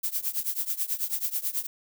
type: noise with tremolo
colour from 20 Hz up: violet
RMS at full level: -26 dBFS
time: 0.03-1.67 s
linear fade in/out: 10 ms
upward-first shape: triangle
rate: 9.2 Hz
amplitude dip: 95%
effects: none